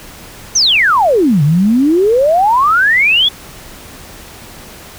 sine exponential two-way sweep, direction down then up, 6460 to 138.59 to 3505 Hz, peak -7 dBFS, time 0.55-3.29 s, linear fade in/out 10 ms, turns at 1.43 s, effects pink hiss -34 dBFS RMS until 4.98 s

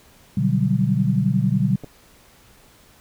sine chord, G major seventh, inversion first, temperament equal, 123.47 / 146.83 / 185 / 196 Hz, B2 / D3 / F#3 / G3, 0 / 0 / 0 / 0 cents, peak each -22 dBFS, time 0.37-1.76 s, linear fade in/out 5 ms
clicks, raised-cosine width 2 ms, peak -22 dBFS, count 2, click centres 1.837 / 1.844 s
effects pink hiss -52 dBFS RMS until 3 s

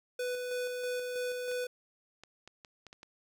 square tone with tremolo, 496.5 Hz, B4, 9 cents sharp, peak -33 dBFS, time 0.19-1.67 s, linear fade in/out 5 ms, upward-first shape square, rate 3.1 Hz, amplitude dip 30%
clicks, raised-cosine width 0.2 ms, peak -32 dBFS, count 7, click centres 1.515 / 2.236 / 2.476 / 2.648 / 2.867 / 2.929 / 3.031 s
effects none

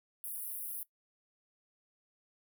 pink high-pass noise, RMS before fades -41 dBFS, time 0.24-0.83 s, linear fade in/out 0 ms, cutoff 9800 Hz, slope 96 dB/octave, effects noise-tail reverb RT60 0.1 s tail -19 dB re dry

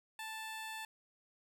15% pulse tone, 880 Hz, A5, in tune, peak -36 dBFS, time 0.19-0.85 s, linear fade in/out 2 ms, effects none

